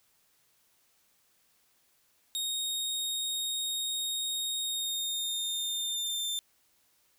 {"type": "tone with pitch glide", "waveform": "sawtooth", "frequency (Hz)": [3729, 3575], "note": ["A#7", "A7"], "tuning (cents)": [0, 27], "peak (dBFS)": -28, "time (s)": [2.35, 6.39], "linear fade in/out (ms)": 0, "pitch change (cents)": -73, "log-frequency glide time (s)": [4.6, 6.28], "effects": ["white hiss -69 dBFS RMS until 7.18 s"]}